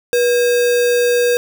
sine tone with sample-and-hold, 484.1 Hz, B4, 35 cents flat, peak -11 dBFS, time 0.13-1.37 s, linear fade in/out 0 ms, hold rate 2100 Hz, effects none

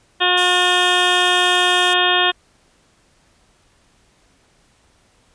harmonic tone, 360 Hz, F#4, 47 cents flat, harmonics 1 / 2 / 3 / 4 / 5 / 7 / 8 / 9 / 10, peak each -23 / -21 / -22 / -23 / -21 / -24 / -24 / -19 / -23 dBFS, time 0.2-2.32 s, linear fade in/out 20 ms
pink high-pass noise, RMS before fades -29 dBFS, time 0.37-1.94 s, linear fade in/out 10 ms, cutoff 5700 Hz, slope 24 dB/octave
effects pink hiss -57 dBFS RMS until 5.34 s + resampled to 22050 Hz

